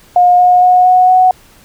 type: tone with pitch steps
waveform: sine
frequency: 715 / 721.2 / 727.5 / 733.8 / 740.2 Hz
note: F5 / F#5 / F#5 / F#5 / F#5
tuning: +41 / -45 / -29 / -15 / 0 cents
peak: -4 dBFS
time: 0.16-1.31 s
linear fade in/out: 2 ms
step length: 230 ms
effects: pink hiss -44 dBFS RMS until 1.64 s